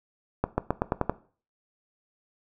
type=accelerating click train; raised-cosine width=1 ms; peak=-9 dBFS; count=7; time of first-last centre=0.44-1.096 s; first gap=140 ms; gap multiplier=0.9; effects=noise-tail reverb RT60 0.4 s tail -17 dB re dry